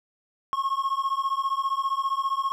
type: beating tone pair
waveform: triangle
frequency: 1079 / 1094 Hz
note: C#6 / C#6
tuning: -47 / -23 cents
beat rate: 15 Hz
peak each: -25 dBFS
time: 0.53-2.52 s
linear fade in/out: 0 ms
effects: none